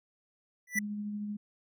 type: tone with exponential growth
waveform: square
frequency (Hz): 1975.5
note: B6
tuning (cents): 0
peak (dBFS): -24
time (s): 0.67-0.79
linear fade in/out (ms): 5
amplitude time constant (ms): 26
type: tone with tremolo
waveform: sine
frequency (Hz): 207.7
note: G#3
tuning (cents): 0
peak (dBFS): -33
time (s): 0.75-1.37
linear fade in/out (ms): 10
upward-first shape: sine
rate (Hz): 13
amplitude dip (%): 25
effects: none